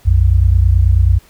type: tone pair together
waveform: sine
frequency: 60.99 / 90.3 Hz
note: B1 / F#2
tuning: -21 / -42 cents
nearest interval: perfect fifth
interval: 679 cents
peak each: -10 dBFS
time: 0.05-1.19 s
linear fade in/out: 20 ms
effects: pink hiss -48 dBFS RMS until 1.29 s